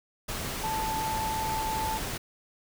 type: tone in noise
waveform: sine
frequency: 879 Hz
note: A5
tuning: 2 cents flat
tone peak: -29 dBFS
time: 0.63-1.98 s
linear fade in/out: 10 ms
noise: pink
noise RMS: -34 dBFS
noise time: 0.28-2.18 s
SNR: +2 dB
effects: none